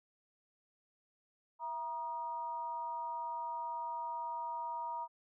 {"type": "tone with amplitude modulation", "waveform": "sine", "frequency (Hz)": 948, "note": "A#5", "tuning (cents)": 29, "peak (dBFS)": -34, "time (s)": [1.59, 5.08], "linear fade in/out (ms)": 50, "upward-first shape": "sine", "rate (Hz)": 282, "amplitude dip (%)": 65, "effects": []}